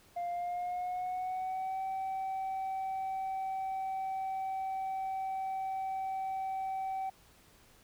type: tone with pitch glide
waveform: sine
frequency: 699 to 766.7 Hz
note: F5 to G5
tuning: +1 to -39 cents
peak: -31 dBFS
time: 0.16-7.1 s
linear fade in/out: 10 ms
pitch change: +160 cents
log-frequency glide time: 0.31-1.82 s
effects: tanh soft clip ceiling -32 dBFS + pink hiss -62 dBFS RMS until 7.83 s